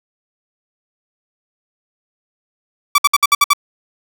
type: tone bursts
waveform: sawtooth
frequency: 1152 Hz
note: D6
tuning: 34 cents flat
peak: -4 dBFS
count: 7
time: 2.95-3.534 s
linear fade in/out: 5 ms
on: 32 ms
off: 60 ms
effects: none